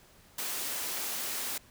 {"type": "high-pass noise", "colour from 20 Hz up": "white", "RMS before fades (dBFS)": -35, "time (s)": [0.38, 1.58], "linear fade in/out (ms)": 5, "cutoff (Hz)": 200, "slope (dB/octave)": 24, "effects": ["pink hiss -59 dBFS RMS until 1.7 s"]}